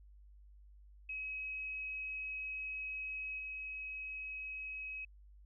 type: tone with level steps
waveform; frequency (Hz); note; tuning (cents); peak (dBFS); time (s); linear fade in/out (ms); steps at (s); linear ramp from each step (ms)
sine; 2551; D#7; +43; -39 / -41; 1.09-5.05; 5; 3.38; 20
effects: added 50 Hz sine -56 dBFS peak until 5.45 s